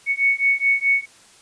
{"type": "beating tone pair", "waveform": "sine", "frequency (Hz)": [2217, 2221.7], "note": ["C#7", "C#7"], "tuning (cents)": [0, 3], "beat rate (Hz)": 4.7, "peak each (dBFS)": [-19, -19], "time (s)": [0.06, 1.06], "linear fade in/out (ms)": 50, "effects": ["white hiss -50 dBFS RMS until 1.41 s", "resampled to 22050 Hz"]}